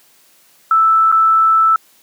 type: tone with dropouts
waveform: sine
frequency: 1318.5 Hz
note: E6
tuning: in tune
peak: -8 dBFS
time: 0.71-1.76 s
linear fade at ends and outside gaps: 2 ms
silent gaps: 1.117-1.124 s
effects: white hiss -51 dBFS RMS until 2.02 s + high-pass 150 Hz 12 dB/octave